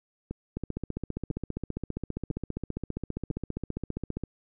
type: two click trains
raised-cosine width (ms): 3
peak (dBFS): -21 / -19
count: 4 / 56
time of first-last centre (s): 0.31-3.31 / 0.57-4.237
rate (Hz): 1 / 15
effects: none